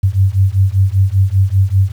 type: beating tone pair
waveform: sine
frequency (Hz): 94 / 99.1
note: F#2 / G2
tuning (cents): +28 / +19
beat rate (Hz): 5.1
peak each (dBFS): -12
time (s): 0.03-1.92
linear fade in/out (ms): 10
effects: 7-bit